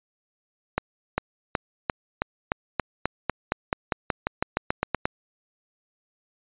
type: accelerating click train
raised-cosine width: 0.5 ms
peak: -7 dBFS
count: 20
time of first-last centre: 0.78-5.055 s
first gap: 400 ms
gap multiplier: 0.93
effects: resampled to 8000 Hz